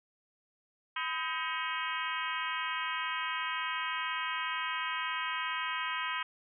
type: harmonic tone with a mistuned harmonic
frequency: 317.1 Hz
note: D#4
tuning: 33 cents sharp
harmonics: 3 / 4 / 5 / 6 / 7 / 8 / 9 / 10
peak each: -38 / -39 / -40 / -41 / -41 / -42 / -43 / -43 dBFS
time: 0.96-6.23 s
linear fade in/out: 5 ms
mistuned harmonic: 3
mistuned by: +100 cents
effects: none